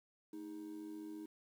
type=tone with amplitude modulation; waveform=triangle; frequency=314.4 Hz; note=D#4; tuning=18 cents sharp; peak=-39 dBFS; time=0.33-1.26 s; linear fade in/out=5 ms; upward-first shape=sine; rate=94.6 Hz; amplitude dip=75%; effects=tanh soft clip ceiling -37 dBFS + 11-bit